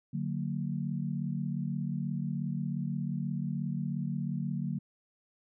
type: chord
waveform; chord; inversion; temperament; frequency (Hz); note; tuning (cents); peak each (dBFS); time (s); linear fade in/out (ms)
sine; D augmented; none; just; 146.83 / 183.54 / 229.4; D3 / F#3 / A#3; 0 / -14 / -28; -34 / -35 / -37; 0.13-4.79; 10
effects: none